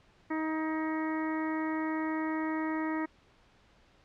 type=harmonic tone with a mistuned harmonic; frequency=315 Hz; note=D#4; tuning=21 cents sharp; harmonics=1 / 2 / 3 / 4 / 5 / 6 / 7; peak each=-31 / -42 / -39 / -42 / -48 / -41 / -47 dBFS; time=0.3-3.06 s; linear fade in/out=10 ms; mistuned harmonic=5; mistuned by=+17 cents; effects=pink hiss -63 dBFS RMS until 4.04 s + low-pass 4000 Hz 12 dB/octave